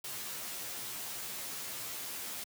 white noise with comb filter, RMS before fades -41 dBFS, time 0.04-2.44 s, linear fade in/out 5 ms, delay 12 ms, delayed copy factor -0.9, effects high-pass 80 Hz 12 dB/octave

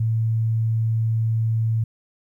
sine tone, 112.5 Hz, A2, 39 cents sharp, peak -18 dBFS, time 0-1.84 s, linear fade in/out 5 ms, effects 10-bit

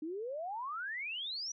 sine exponential sweep, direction up, 299.4 to 5960 Hz, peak -37 dBFS, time 0.02-1.52 s, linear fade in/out 5 ms, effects none

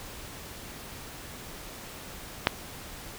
click, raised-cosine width 0.3 ms, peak -3 dBFS, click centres 2.471 s, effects pink hiss -43 dBFS RMS until 3.18 s

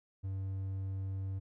triangle tone, 96.2 Hz, G2, 32 cents flat, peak -33 dBFS, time 0.23-1.4 s, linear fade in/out 20 ms, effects none

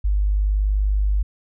sine tone, 50.4 Hz, G1, 49 cents sharp, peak -16 dBFS, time 0.04-1.23 s, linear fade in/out 10 ms, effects none

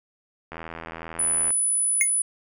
click train, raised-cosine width 0.5 ms, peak -20 dBFS, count 82, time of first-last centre 0.52-1.505 s, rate 82.2 Hz
sine tone, 9956 Hz, D#9, in tune, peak -20 dBFS, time 1.19-2.22 s, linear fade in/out 5 ms
square tone with exponential decay, 2160 Hz, C#7, 45 cents flat, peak -15 dBFS, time 2.01-2.1 s, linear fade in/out 1 ms, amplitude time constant 18 ms
effects none

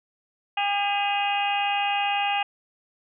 harmonic tone with a mistuned harmonic, 404.2 Hz, G#4, 47 cents flat, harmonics 2 / 3 / 4 / 5 / 6 / 7 / 8, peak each -24 / -36 / -36 / -36 / -29 / -30 / -42 dBFS, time 0.57-2.43 s, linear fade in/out 5 ms, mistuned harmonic 6, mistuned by +59 cents, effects none

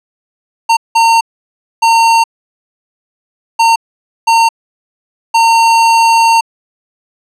square tone bursts at uneven times, 913 Hz, A#5, 36 cents flat, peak -6 dBFS, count 6, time 0.69-0.77 / 0.95-1.21 / 1.82-2.24 / 3.59-3.76 / 4.27-4.49 / 5.34-6.41 s, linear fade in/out 10 ms, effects low-pass 8000 Hz 12 dB/octave

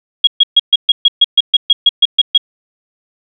sine tone bursts, 3300 Hz, G#7, 12 cents flat, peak -3 dBFS, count 14, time 0.24-2.378 s, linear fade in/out 5 ms, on 32 ms, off 130 ms, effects none

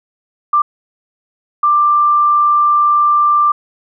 sine tone bursts at uneven times, 1183 Hz, D6, 12 cents sharp, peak -8 dBFS, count 2, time 0.53-0.62 / 1.63-3.52 s, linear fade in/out 5 ms, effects none

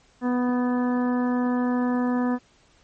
harmonic tone with a mistuned harmonic, 247.3 Hz, B3, 3 cents sharp, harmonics 1 / 2 / 3 / 4 / 5 / 6 / 7, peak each -21 / -31 / -34 / -34 / -38 / -44 / -39 dBFS, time 0.21-2.39 s, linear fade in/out 50 ms, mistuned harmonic 6, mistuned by +29 cents, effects pink hiss -59 dBFS RMS until 2.83 s + MP3 32 kbps

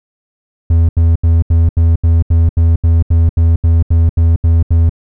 triangle tone bursts, 82.8 Hz, E2, 8 cents sharp, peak -4 dBFS, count 16, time 0.7-4.895 s, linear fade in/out 5 ms, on 190 ms, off 77 ms, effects none

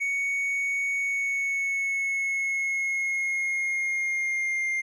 triangle tone with pitch glide, 2229 to 2110 Hz, C#7 to C7, +9 to +14 cents, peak -23 dBFS, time 0-4.82 s, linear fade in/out 20 ms, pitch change -95 cents, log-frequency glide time 0.96-4.66 s, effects resampled to 24000 Hz

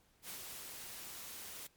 white noise with ADSR envelope, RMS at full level -45 dBFS, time 0.22-1.67 s, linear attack 76 ms, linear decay 74 ms, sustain -3 dB, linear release 4 ms, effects pink hiss -71 dBFS RMS until 1.76 s + MP3 96 kbps

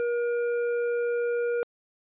triangle tone with hard clipping, 476.5 Hz, A#4, 38 cents sharp, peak -26 dBFS, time 0-1.63 s, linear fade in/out 0 ms, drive 11 dB, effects resampled to 8000 Hz

